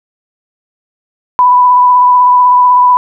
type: tone with vibrato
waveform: sine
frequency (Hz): 992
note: B5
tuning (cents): +7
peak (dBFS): -3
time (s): 1.39-2.97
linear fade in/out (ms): 0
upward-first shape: triangle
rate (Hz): 16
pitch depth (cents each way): 20
effects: none